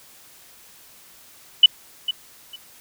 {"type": "tone with echo", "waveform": "sine", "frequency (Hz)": 2979, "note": "F#7", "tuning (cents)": 11, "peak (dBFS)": -5, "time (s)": [1.63, 1.66], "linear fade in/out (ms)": 5, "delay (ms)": 450, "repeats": 2, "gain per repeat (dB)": -14, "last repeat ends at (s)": 2.56, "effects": ["white hiss -49 dBFS RMS until 2.8 s"]}